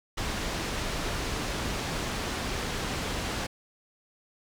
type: low-pass noise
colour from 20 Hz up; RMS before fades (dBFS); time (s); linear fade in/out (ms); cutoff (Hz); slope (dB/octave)
pink; -32; 0.17-3.47; 10; 6600; 12
effects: none